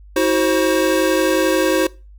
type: tone cluster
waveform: square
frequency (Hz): 320.9 / 372.1 / 530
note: E4 / F#4 / C5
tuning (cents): -46 / +10 / +22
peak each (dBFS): -19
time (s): 0.16-1.87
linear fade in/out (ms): 5
effects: noise-tail reverb RT60 0.3 s tail -21 dB re dry + added 50 Hz sine -39 dBFS peak until 2.18 s